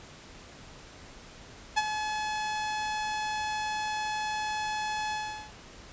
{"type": "tone with ADSR envelope", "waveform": "sawtooth", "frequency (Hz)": 854, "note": "G#5", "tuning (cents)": 48, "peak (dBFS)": -17, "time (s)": [1.76, 5.52], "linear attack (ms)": 19, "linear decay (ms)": 35, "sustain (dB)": -9, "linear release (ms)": 400, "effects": ["pink hiss -49 dBFS RMS until 5.92 s", "resampled to 16000 Hz"]}